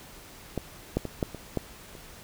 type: clicks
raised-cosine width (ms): 2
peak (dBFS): -15 / -11 / -19 / -12 / -24 / -13 / -29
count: 7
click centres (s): 0.577 / 0.97 / 1.053 / 1.228 / 1.347 / 1.573 / 1.952
effects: pink hiss -48 dBFS RMS until 2.23 s